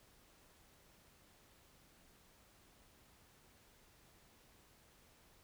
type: silence
effects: pink hiss -67 dBFS RMS until 5.43 s